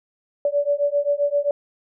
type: beating tone pair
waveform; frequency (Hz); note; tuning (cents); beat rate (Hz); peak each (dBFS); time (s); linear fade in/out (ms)
sine; 572 / 579.6; D5 / D5; -46 / -23; 7.6; -21; 0.45-1.51; 2
effects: none